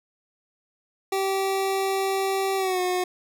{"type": "tone with pitch glide", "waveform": "25% pulse", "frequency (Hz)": [387.1, 363.3], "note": ["G4", "F#4"], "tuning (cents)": [-22, -32], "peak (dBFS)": -19, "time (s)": [1.12, 3.04], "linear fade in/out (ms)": 5, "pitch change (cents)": -110, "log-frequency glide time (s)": [2.57, 2.8], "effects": []}